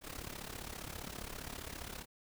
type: noise with amplitude modulation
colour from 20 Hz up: pink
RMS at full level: -42 dBFS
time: 0.01-2.06 s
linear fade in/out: 50 ms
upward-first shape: sine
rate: 35 Hz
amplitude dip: 80%
effects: none